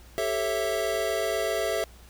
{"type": "chord", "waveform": "square", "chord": "A dominant seventh", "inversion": "third", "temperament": "equal with one note detuned", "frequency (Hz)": [392, 440, 545.2, 659.3], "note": ["G4", "A4", "C#5", "E5"], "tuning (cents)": [0, 0, -29, 0], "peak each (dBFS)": [-34, -32, -34, -29], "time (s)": [0.18, 1.84], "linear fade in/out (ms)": 0, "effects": ["added 60 Hz sine -49 dBFS peak until 2.09 s", "pink hiss -54 dBFS RMS until 2.09 s"]}